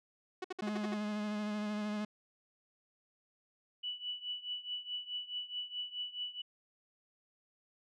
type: tone bursts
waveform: sawtooth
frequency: 370 Hz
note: F#4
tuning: in tune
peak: -33 dBFS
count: 7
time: 0.42-0.942 s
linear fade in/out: 5 ms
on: 24 ms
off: 59 ms
type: tone with vibrato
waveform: 45% pulse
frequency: 210 Hz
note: G#3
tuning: 19 cents sharp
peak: -35 dBFS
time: 0.62-2.05 s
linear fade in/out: 5 ms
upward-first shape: sine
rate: 13 Hz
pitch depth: 21 cents each way
type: tone with tremolo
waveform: sine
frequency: 2960 Hz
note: F#7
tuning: in tune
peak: -34 dBFS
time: 3.83-6.42 s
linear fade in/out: 10 ms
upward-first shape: triangle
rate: 4.7 Hz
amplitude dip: 90%
effects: low-pass 5000 Hz 12 dB/octave